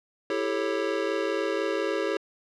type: chord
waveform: square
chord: A dominant seventh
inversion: second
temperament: just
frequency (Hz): 330 / 396 / 440 / 550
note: E4 / G4 / A4 / C#5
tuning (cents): +2 / +18 / 0 / -14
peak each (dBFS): -33 / -31 / -32 / -32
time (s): 0.3-2.17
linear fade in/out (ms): 2
effects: low-pass 4000 Hz 12 dB/octave